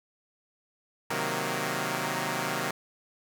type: chord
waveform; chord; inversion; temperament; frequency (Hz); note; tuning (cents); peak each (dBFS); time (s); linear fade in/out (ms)
5% pulse; C half-diminished seventh; none; equal; 130.81 / 155.56 / 185 / 233.1; C3 / Eb3 / Gb3 / Bb3; 0 / 0 / 0 / 0; -23; 1.1-2.71; 5
effects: none